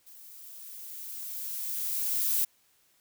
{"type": "noise with level ramp", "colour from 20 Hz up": "violet", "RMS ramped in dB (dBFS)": [-51, -26], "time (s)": [0.06, 2.45], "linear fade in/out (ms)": 10, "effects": ["white hiss -67 dBFS RMS until 3 s"]}